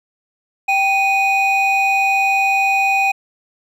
triangle tone pair together, 782.1 / 2483 Hz, G5 / D#7, -4 / -4 cents, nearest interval octave + minor sixth, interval 2000 cents, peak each -13 dBFS, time 0.68-3.12 s, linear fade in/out 10 ms, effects tanh soft clip ceiling -7 dBFS

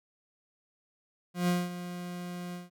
40% pulse tone with ADSR envelope, 177.2 Hz, F3, 25 cents sharp, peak -23 dBFS, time 1.34-2.7 s, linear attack 140 ms, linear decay 210 ms, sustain -13 dB, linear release 160 ms, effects none

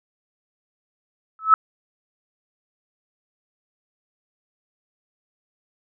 sine tone with exponential growth, 1300 Hz, E6, 24 cents flat, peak -5 dBFS, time 1.39-1.54 s, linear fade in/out 1 ms, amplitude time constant 32 ms, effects none

